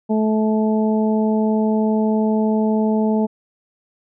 harmonic tone, 216.9 Hz, A3, 25 cents flat, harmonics 1 / 2 / 3 / 4, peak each -16 / -22 / -26 / -28 dBFS, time 0.09-3.27 s, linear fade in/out 20 ms, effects none

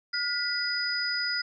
sine tone cluster, 1433 / 1977 / 4966 Hz, F6 / B6 / D#8, +44 / +1 / -4 cents, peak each -31 / -35 / -29 dBFS, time 0.13-1.42 s, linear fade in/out 10 ms, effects none

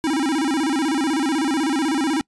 square tone with vibrato, 293.7 Hz, D4, in tune, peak -19 dBFS, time 0.04-2.21 s, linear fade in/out 0 ms, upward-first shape square, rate 16 Hz, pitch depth 160 cents each way, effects noise-tail reverb RT60 0.1 s tail -26 dB re dry + resampled to 24000 Hz

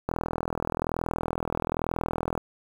click train, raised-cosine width 1 ms, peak -13 dBFS, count 95, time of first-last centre 0.09-2.377 s, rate 41.1 Hz, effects 7-bit

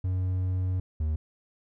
triangle tone pair in turn, 92.4 / 77.45 Hz, F#2 / D#2, -2 / -7 cents, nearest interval minor third, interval 305 cents, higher first, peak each -23 dBFS, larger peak neither, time 0.04-0.8 / 1-1.16 s, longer first, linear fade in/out 5 ms, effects none

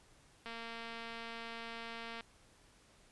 click train, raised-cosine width 0.3 ms, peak -30 dBFS, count 403, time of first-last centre 0.46-2.208 s, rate 230 Hz, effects pink hiss -65 dBFS RMS until 3.11 s + resampled to 24000 Hz

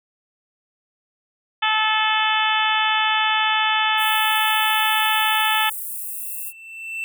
harmonic tone, 434.6 Hz, A4, 21 cents flat, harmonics 2 / 3 / 4 / 5 / 6 / 7 / 8, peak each -22 / -24 / -24 / -29 / -25 / -25 / -27 dBFS, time 1.62-5.7 s, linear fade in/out 10 ms
white high-pass noise, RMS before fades -30 dBFS, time 3.97-6.53 s, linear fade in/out 50 ms, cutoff 8600 Hz, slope 48 dB/octave
triangle tone with exponential growth, 2673 Hz, E7, 23 cents sharp, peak -22 dBFS, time 5.89-7.04 s, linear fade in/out 0 ms, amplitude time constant 250 ms
effects none

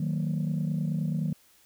sine chord, D# minor, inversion none, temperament equal with one note detuned, 155.56 / 185 / 229.5 Hz, D#3 / F#3 / A#3, 0 / 0 / -27 cents, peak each -27 / -30 / -33 dBFS, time 0-1.33 s, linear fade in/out 5 ms, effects tanh soft clip ceiling -21 dBFS + white hiss -61 dBFS RMS until 1.65 s

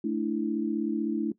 sine chord, A suspended fourth, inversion none, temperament equal, 220 / 293.7 / 329.6 Hz, A3 / D4 / E4, 0 / 0 / 0 cents, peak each -30 dBFS, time 0.04-1.32 s, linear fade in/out 5 ms, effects noise-tail reverb RT60 0.1 s tail -18 dB re dry

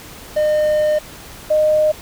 triangle / sine tone pair in turn, 608 / 614 Hz, D#5 / D#5, -40 / -23 cents, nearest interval unison, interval 17 cents, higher second, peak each -11 dBFS, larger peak neither, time 0.36-0.99 / 1.5-1.92 s, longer first, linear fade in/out 10 ms, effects pink hiss -37 dBFS RMS until 2.01 s

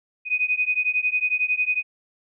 sine beating tone pair, 2489 / 2500 Hz, D#7 / D#7, 0 / +8 cents, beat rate 11 Hz, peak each -23 dBFS, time 0.25-1.83 s, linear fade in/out 50 ms, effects none

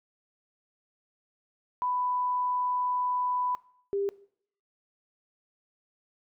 sine tone pair in turn, 994 / 398.8 Hz, B5 / G4, +11 / +30 cents, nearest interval octave + major third, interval 1581 cents, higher first, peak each -26 dBFS, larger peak neither, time 1.82-3.55 / 3.93-4.09 s, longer first, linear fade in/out 0 ms, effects noise-tail reverb RT60 0.6 s tail -20 dB re dry

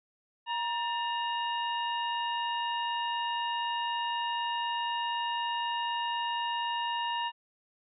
harmonic tone with a mistuned harmonic, 944 Hz, A#5, 22 cents sharp, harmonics 1 / 2 / 3 / 4, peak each -31 / -39 / -36 / -46 dBFS, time 0.46-7.32 s, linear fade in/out 50 ms, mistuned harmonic 2, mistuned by -91 cents, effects none

